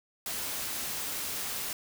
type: noise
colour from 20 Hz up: white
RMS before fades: -35 dBFS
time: 0.26-1.73 s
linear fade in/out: 2 ms
effects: none